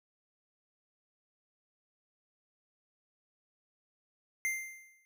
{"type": "tone with exponential decay", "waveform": "square", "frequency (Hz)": 2093, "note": "C7", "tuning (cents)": 0, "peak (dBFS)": -29, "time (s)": [4.45, 5.05], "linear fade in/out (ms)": 0, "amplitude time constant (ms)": 130, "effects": []}